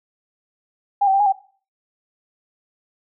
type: tone with pitch steps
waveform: sine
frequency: 808 / 770 / 787 / 827 / 776 Hz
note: G#5 / G5 / G5 / G#5 / G5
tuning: -48 / -31 / +7 / -8 / -18 cents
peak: -13 dBFS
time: 1.01-1.325 s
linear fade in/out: 10 ms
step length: 63 ms
effects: noise-tail reverb RT60 0.4 s tail -18 dB re dry